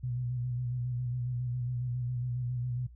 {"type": "tone with vibrato", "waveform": "sine", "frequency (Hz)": 123.47, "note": "B2", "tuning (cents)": 0, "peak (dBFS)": -31, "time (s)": [0.03, 2.87], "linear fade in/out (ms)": 10, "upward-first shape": "square", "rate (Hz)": 7.3, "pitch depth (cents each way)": 35, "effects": ["noise-tail reverb RT60 0.1 s tail -17 dB re dry", "added 60 Hz sine -49 dBFS peak until 2.95 s"]}